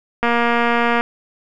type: click train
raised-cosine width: 0.5 ms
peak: -3 dBFS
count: 185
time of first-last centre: 0.23-1.01 s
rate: 236 Hz
effects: none